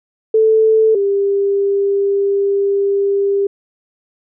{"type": "tone pair in turn", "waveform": "sine", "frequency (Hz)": [440, 398.3], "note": ["A4", "G4"], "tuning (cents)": [0, 28], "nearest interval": "major second", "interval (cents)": 172, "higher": "first", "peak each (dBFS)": [-8, -12], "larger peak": "first", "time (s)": [[0.34, 0.95], [0.95, 3.47]], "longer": "second", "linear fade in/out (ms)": 5, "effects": []}